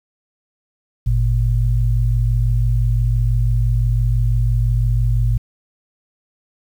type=tone pair together; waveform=sine; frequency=50.61 / 116.54 Hz; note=G#1 / A#2; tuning=-44 / 0 cents; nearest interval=octave + major second; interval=1444 cents; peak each=-16 dBFS; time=1.06-5.38 s; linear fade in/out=10 ms; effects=8-bit